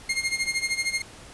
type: tone with tremolo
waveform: sawtooth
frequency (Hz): 2132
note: C7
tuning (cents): +32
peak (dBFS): -18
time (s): 0.09-1.02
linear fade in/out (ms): 5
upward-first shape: sine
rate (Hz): 13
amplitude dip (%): 80
effects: pink hiss -46 dBFS RMS until 1.33 s + resampled to 24000 Hz